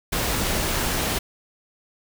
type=noise; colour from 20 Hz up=pink; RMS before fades=-24 dBFS; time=0.12-1.19 s; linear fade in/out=10 ms; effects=none